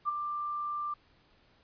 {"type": "tone with ADSR envelope", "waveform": "sine", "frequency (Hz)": 1184, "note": "D6", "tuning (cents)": 14, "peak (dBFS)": -25, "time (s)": [0.05, 0.94], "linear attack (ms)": 35, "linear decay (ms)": 17, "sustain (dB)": -7, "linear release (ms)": 6, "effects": ["pink hiss -65 dBFS RMS until 1.63 s", "resampled to 11025 Hz"]}